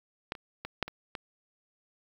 clicks, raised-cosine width 0.3 ms, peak -16 / -28 / -21 / -11 / -24 / -20 dBFS, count 6, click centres 0.321 / 0.352 / 0.65 / 0.827 / 0.88 / 1.152 s, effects 8-bit

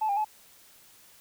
sine tone with pitch steps, 868 / 803 / 856 Hz, A5 / G5 / A5, -24 / +41 / -48 cents, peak -23 dBFS, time 0.01-0.247 s, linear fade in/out 10 ms, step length 79 ms, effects tanh soft clip ceiling -20 dBFS + white hiss -56 dBFS RMS until 1.2 s

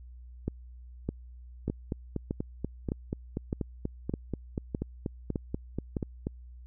two click trains, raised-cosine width 3 ms, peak -17 / -18 dBFS, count 10 / 20, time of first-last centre 0.48-5.968 / 1.68-6.269 s, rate 1.64 / 4.14 Hz, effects added 61 Hz sine -45 dBFS peak until 6.66 s

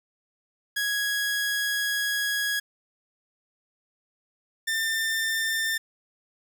sawtooth tone pair in turn, 1661.2 / 1794.5 Hz, G#6 / A6, 0 / +34 cents, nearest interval minor second, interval 134 cents, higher second, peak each -21 dBFS, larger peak neither, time 0.76-2.6 / 4.67-5.78 s, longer first, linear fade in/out 10 ms, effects 9-bit

